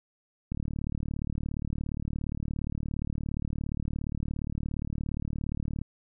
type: click train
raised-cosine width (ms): 5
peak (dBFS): -20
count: 198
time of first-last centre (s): 0.52-5.816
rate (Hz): 37.2
effects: none